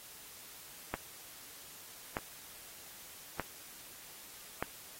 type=click train; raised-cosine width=0.5 ms; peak=-19 dBFS; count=4; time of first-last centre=0.94-4.626 s; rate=0.814 Hz; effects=white hiss -52 dBFS RMS until 4.99 s + AAC 48 kbps

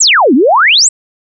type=exponential two-way sweep; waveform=sine; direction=down then up; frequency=8400 to 231.4 to 8400 Hz; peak=-4 dBFS; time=0-0.89 s; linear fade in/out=10 ms; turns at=0.34 s; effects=none

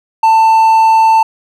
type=tone; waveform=triangle; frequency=890 Hz; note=A5; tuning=20 cents sharp; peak=-3 dBFS; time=0.23-1.23 s; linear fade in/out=5 ms; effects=none

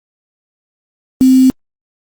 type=tone with quantisation; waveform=sine; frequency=260 Hz; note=C4; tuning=11 cents flat; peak=-4 dBFS; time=1.21-1.5 s; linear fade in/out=0 ms; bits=4; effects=Opus 24 kbps

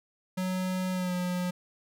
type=tone with pitch glide; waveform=square; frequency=185 to 179.73 Hz; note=F#3 to F3; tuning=0 to +50 cents; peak=-29 dBFS; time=0.37-1.51 s; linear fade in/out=10 ms; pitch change=-50 cents; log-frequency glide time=0.92-1.14 s; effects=none

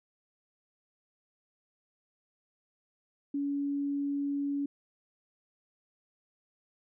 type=tone; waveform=sine; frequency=283 Hz; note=C#4; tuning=36 cents sharp; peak=-29 dBFS; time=3.34-4.66 s; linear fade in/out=5 ms; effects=none

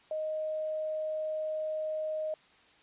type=tone; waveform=sine; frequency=622.3 Hz; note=D#5; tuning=in tune; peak=-31 dBFS; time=0.11-2.34 s; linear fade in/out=2 ms; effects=white hiss -61 dBFS RMS until 2.82 s + resampled to 8000 Hz

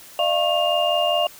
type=tone cluster; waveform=sine; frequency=605 / 690 / 1093 / 2812 Hz; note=D#5 / F5 / C#6 / F7; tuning=-49 / -21 / -25 / +11 cents; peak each=-22 / -21 / -29 / -23 dBFS; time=0.19-1.27 s; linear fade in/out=2 ms; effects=white hiss -44 dBFS RMS until 1.39 s

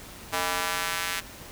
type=tone with high-pass filter sweep; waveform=square; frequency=90 Hz; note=F#2; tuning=47 cents flat; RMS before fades=-29 dBFS; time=0.32-1.21 s; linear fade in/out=20 ms; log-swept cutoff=820 to 1800 Hz; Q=1; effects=pink hiss -44 dBFS RMS until 1.51 s

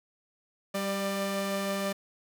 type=tone pair together; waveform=sawtooth; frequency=196 / 594.2 Hz; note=G3 / D5; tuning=0 / +20 cents; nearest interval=octave + perfect fifth; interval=1920 cents; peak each=-28 dBFS; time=0.74-1.93 s; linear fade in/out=10 ms; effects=none

